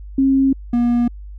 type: tone pair in turn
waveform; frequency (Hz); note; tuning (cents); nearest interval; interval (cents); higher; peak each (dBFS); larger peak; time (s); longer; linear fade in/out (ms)
sine / triangle; 269.4 / 239.6; C#4 / A#3; -49 / +48; major second; 203; first; -11; neither; 0.18-0.53 / 0.73-1.08; neither; 5
effects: added 50 Hz sine -31 dBFS peak until 1.38 s